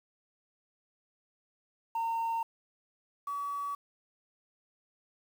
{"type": "tone pair in turn", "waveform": "sine", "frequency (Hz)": [914, 1139], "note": ["A#5", "C#6"], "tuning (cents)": [-34, 47], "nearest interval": "major third", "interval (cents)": 381, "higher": "second", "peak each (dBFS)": [-27, -32], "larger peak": "first", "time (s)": [[1.95, 2.43], [3.27, 3.75]], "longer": "neither", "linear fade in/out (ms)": 5, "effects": ["tanh soft clip ceiling -28 dBFS", "9-bit"]}